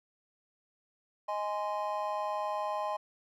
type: chord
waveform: triangle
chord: Ab major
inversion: second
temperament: just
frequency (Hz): 623 / 830.6 / 1038.3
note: Eb5 / Ab5 / C6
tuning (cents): +2 / 0 / -14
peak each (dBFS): -34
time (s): 1.28-2.97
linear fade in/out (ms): 10
effects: none